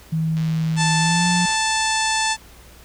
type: tone with pitch glide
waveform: sine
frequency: 160.2 to 176.73 Hz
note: E3 to F3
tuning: -49 to +21 cents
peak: -18 dBFS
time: 0.12-1.46 s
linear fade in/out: 10 ms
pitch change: +170 cents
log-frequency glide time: 0.98-1.27 s
type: click train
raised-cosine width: 0.2 ms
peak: -21 dBFS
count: 141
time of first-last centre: 0.37-1.546 s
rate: 119 Hz
type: harmonic tone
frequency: 880 Hz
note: A5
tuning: in tune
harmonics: 1 / 2 / 3 / 4 / 5 / 6 / 7 / 8 / 9 / 10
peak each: -22 / -25 / -27 / -28 / -29 / -30 / -30 / -31 / -32 / -32 dBFS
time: 0.76-2.37 s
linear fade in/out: 50 ms
effects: added 60 Hz sine -47 dBFS peak until 2.84 s + pink hiss -47 dBFS RMS until 2.84 s